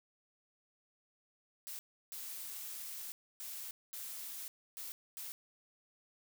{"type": "noise bursts at uneven times", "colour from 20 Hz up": "blue", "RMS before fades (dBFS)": -45, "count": 6, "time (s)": [[1.67, 1.79], [2.12, 3.12], [3.4, 3.71], [3.93, 4.48], [4.77, 4.92], [5.17, 5.32]], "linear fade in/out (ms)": 0, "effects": []}